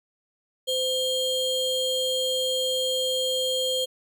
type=ring-modulated tone; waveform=square; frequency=1864.7 Hz; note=A#6; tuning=in tune; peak=-21 dBFS; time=0.67-3.86 s; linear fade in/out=20 ms; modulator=1350 Hz; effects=none